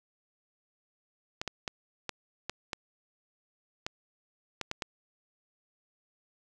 clicks, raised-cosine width 0.2 ms, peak -16 dBFS, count 10, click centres 1.415 / 1.477 / 1.678 / 2.093 / 2.496 / 2.732 / 3.865 / 4.613 / 4.714 / 4.822 s, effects none

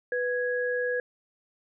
sine tone pair together, 493.9 / 1661.2 Hz, B4 / G#6, 0 / 0 cents, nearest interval octave + major sixth, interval 2100 cents, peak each -27 / -30 dBFS, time 0.12-1 s, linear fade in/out 2 ms, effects none

